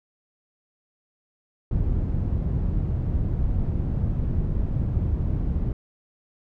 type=low-pass noise; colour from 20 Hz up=white; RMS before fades=-24 dBFS; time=1.71-5.73 s; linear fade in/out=2 ms; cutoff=100 Hz; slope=12 dB/octave; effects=none